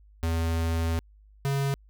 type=tone pair in turn; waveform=square; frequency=82.41 / 138.48 Hz; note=E2 / C#3; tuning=0 / -1 cents; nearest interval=major sixth; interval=899 cents; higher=second; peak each=-25 dBFS; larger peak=neither; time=0.23-0.99 / 1.45-1.74 s; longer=first; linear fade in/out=0 ms; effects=added 51 Hz sine -52 dBFS peak until 1.89 s